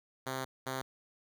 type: tone pair in turn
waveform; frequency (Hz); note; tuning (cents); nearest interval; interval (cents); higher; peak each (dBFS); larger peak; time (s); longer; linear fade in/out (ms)
5% pulse; 131.3 / 131.3; C3 / C3; +6 / +6; unison; 0; neither; -24; neither; 0.26-0.45 / 0.66-0.82; first; 10
effects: none